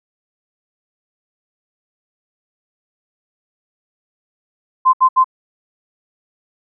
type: tone bursts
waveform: sine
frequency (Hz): 1037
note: C6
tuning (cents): -16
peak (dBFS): -7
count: 3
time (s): 4.85-5.244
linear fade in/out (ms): 20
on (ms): 84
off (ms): 71
effects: none